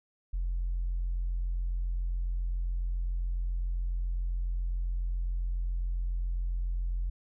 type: tone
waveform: sine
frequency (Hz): 43.65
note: F1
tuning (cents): 0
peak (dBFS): -27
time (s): 0.33-7.1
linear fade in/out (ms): 10
effects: tanh soft clip ceiling -25 dBFS